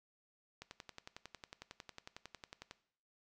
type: click train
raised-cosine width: 0.2 ms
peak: -30 dBFS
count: 24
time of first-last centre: 0.62-2.711 s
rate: 11 Hz
effects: noise-tail reverb RT60 0.6 s tail -17 dB re dry